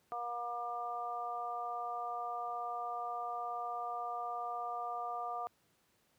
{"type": "harmonic tone", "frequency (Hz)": 238.9, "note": "A#3", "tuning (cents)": 43, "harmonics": [2, 3, 4, 5], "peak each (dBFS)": [-49, -39, -49, -41], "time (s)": [0.12, 5.47], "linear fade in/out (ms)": 0, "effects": ["pink hiss -73 dBFS RMS until 6.18 s", "high-pass 100 Hz 12 dB/octave"]}